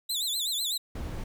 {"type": "tone with vibrato", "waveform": "sawtooth", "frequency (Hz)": 3769, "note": "A#7", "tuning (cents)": 18, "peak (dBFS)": -25, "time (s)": [0.09, 0.78], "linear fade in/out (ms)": 10, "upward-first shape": "sine", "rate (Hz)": 8, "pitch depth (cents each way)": 170}
{"type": "noise", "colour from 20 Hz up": "brown", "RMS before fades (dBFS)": -35, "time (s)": [0.95, 1.24], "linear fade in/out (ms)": 5}
{"effects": []}